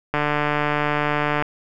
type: click train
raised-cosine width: 0.5 ms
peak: -6 dBFS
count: 191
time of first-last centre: 0.14-1.424 s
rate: 148 Hz
effects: none